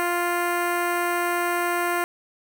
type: tone with notch filter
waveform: 10% pulse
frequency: 349.2 Hz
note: F4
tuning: in tune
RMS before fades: -24 dBFS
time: 0-2.04 s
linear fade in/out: 0 ms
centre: 5000 Hz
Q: 1.1
effects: none